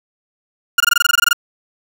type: tone bursts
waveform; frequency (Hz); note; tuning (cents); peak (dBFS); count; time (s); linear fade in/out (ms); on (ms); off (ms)
30% pulse; 1416; F6; +23; -6; 13; 0.78-1.331; 5; 23; 21
effects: none